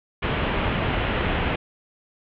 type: low-pass noise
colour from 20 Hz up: pink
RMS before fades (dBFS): -24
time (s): 0.22-1.56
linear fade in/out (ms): 10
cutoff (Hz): 3200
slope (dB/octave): 48
effects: none